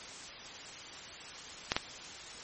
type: clicks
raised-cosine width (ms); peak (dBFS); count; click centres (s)
0.2; -10; 2; 1.719 / 1.765
effects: white hiss -46 dBFS RMS until 2.43 s + MP3 32 kbps